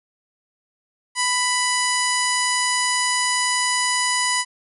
harmonic tone, 991 Hz, B5, 6 cents sharp, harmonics 1 / 2 / 3 / 4 / 5 / 6 / 7 / 8 / 9 / 10, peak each -24 / -24 / -29 / -33 / -27 / -34 / -27 / -36 / -30 / -29 dBFS, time 1.15-4.45 s, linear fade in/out 50 ms, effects none

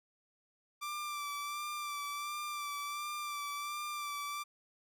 sawtooth tone with vibrato, 1174.7 Hz, D6, in tune, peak -34 dBFS, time 0.81-4.44 s, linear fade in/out 20 ms, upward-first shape sine, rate 1.4 Hz, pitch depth 28 cents each way, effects none

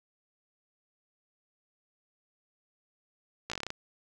slowing click train, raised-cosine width 0.2 ms, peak -18 dBFS, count 9, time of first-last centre 3.5-3.704 s, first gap 16 ms, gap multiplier 1.13, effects none

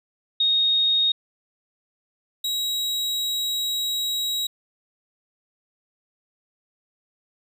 sine / 40% pulse tone pair in turn, 3726 / 3840 Hz, A#7 / B7, -2 / -49 cents, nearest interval minor second, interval 53 cents, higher second, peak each -17 / -22 dBFS, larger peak first, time 0.4-1.12 / 2.44-4.47 s, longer second, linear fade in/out 5 ms, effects none

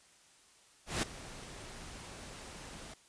pink noise with ADSR envelope, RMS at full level -31 dBFS, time 0.86-2.94 s, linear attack 170 ms, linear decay 4 ms, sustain -17 dB, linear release 6 ms, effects white hiss -63 dBFS RMS until 3.08 s + resampled to 22050 Hz

